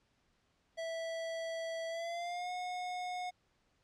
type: tone with pitch glide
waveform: square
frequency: 657 to 724.8 Hz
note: E5 to F#5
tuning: -6 to -36 cents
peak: -38 dBFS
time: 0.77-3.31 s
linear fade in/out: 20 ms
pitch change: +170 cents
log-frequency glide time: 1.88-2.51 s
effects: pink hiss -75 dBFS RMS until 3.83 s + low-pass 6000 Hz 12 dB/octave